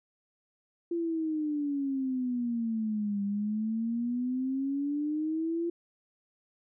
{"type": "exponential two-way sweep", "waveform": "sine", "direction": "down then up", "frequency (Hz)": [343.6, 199.5, 343.6], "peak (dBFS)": -28, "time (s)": [0.91, 5.7], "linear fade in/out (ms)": 5, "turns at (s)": 3.23, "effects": []}